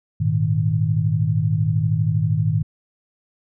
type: chord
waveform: sine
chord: Ab suspended second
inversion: none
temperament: equal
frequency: 103.83 / 116.54 / 155.56 Hz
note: Ab2 / Bb2 / Eb3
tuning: 0 / 0 / 0 cents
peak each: -21 / -22 / -20 dBFS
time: 0.2-2.63 s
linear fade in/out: 10 ms
effects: none